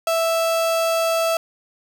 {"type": "tone", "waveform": "35% pulse", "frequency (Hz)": 659.3, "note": "E5", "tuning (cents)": 0, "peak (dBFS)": -16, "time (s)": [0.07, 1.37], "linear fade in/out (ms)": 2, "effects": []}